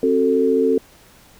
sine chord, F# diminished, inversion second, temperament just, 266.4 / 370 / 444 Hz, C4 / F#4 / A4, +31 / 0 / +16 cents, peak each -19 / -21 / -16 dBFS, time 0.03-0.78 s, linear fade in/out 2 ms, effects pink hiss -49 dBFS RMS until 1.39 s

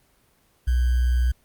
sine tone with sample-and-hold, 61.5 Hz, B1, 7 cents flat, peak -17 dBFS, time 0.67-1.32 s, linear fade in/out 10 ms, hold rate 1575 Hz, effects pink hiss -62 dBFS RMS until 1.44 s + Opus 24 kbps

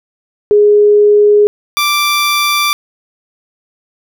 sine / 15% pulse tone pair in turn, 415.3 / 1174.6 Hz, G#4 / D6, 0 / 0 cents, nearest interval octave + tritone, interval 1800 cents, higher second, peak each -4 dBFS, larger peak neither, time 0.51-1.47 / 1.77-2.73 s, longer neither, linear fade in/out 0 ms, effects none

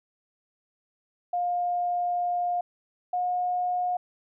sine tone pair in turn, 708 / 720 Hz, F5 / F#5, +23 / -47 cents, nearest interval unison, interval 30 cents, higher second, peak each -24 dBFS, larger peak neither, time 1.33-2.61 / 3.13-3.97 s, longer first, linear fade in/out 5 ms, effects none

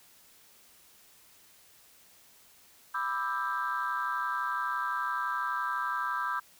sine chord, E minor seventh, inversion second, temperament just, 988.9 / 1186.7 / 1318.5 / 1582.2 Hz, B5 / D6 / E6 / G6, +2 / +18 / 0 / +16 cents, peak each -34 dBFS, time 2.94-6.4 s, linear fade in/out 10 ms, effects tanh soft clip ceiling -22 dBFS + white hiss -59 dBFS RMS until 6.59 s

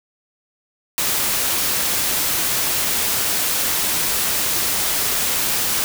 white noise, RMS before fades -20 dBFS, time 0.98-5.84 s, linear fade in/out 0 ms, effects none

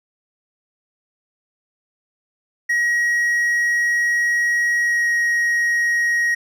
triangle tone with pitch glide, 1900 to 1888 Hz, A#6 to A#6, +33 to +22 cents, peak -14 dBFS, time 2.69-6.35 s, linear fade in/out 10 ms, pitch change -11 cents, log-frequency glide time 4.81-5.08 s, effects none

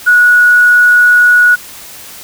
sine tone with quantisation, 1462 Hz, F#6, 21 cents flat, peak -3 dBFS, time 0.06-1.56 s, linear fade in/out 20 ms, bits 5, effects white hiss -31 dBFS RMS until 2.23 s

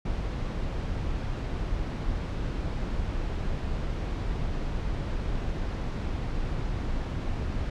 brown noise, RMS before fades -30 dBFS, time 0.05-7.7 s, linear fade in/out 5 ms, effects low-pass 5000 Hz 12 dB/octave

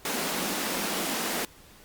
pink high-pass noise, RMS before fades -30 dBFS, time 0.05-1.45 s, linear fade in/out 2 ms, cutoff 170 Hz, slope 96 dB/octave, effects pink hiss -53 dBFS RMS until 1.84 s + Opus 48 kbps

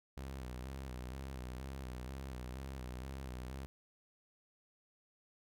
sawtooth tone with vibrato, 64.7 Hz, C2, 19 cents flat, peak -39 dBFS, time 0.17-3.66 s, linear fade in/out 0 ms, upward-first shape square, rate 2.1 Hz, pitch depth 63 cents each way, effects none

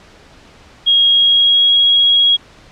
sine tone with pitch glide, 3276 to 3305 Hz, G#7 to G#7, -24 to -9 cents, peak -7 dBFS, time 0.86-2.37 s, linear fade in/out 20 ms, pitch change +15 cents, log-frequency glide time 1.09-1.72 s, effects pink hiss -43 dBFS RMS until 2.71 s + low-pass 5000 Hz 12 dB/octave

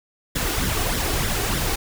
pink noise with flanger, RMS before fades -23 dBFS, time 0.35-1.76 s, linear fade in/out 10 ms, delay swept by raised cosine 0.54 to 2.74 ms, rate 3.3 Hz, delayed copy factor +0.6, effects none

